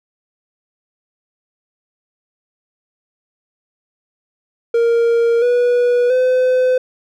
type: tone with pitch steps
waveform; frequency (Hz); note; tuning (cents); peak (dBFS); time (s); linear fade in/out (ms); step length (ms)
triangle; 466.2 / 487.1 / 509; A#4 / B4 / C5; 0 / -24 / -48; -9; 4.74-6.78; 5; 680
effects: none